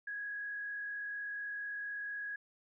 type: tone with frequency modulation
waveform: sine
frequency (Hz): 1661.2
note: G#6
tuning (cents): 0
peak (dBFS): -38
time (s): 0.07-2.36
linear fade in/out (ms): 5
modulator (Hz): 44.2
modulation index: 0.5
effects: none